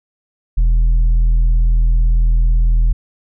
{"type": "tone with tanh clipping", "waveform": "sine", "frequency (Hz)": 41.01, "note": "E1", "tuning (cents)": -8, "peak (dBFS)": -10, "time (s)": [0.57, 2.93], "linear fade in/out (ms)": 10, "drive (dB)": 4, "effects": []}